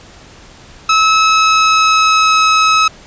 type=tone with pitch glide; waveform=sawtooth; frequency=1294 to 1285.1 Hz; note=E6 to E6; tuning=-32 to -44 cents; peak=-4 dBFS; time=0.89-2.88 s; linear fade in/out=5 ms; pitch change=-12 cents; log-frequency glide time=1.17-2.42 s; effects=pink hiss -39 dBFS RMS until 3.06 s + resampled to 16000 Hz